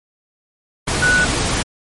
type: tone in noise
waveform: sine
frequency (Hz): 1480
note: F#6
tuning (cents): 0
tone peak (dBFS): -12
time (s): 1.02-1.25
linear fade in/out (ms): 10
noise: pink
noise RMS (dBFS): -19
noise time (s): 0.87-1.63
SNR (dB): +4
effects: MP3 48 kbps